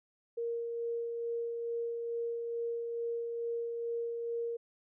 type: tone with tremolo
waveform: sine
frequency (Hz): 467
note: A#4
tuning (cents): +3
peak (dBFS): -32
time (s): 0.37-4.57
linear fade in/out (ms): 10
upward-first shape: sine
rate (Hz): 2.3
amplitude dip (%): 30
effects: none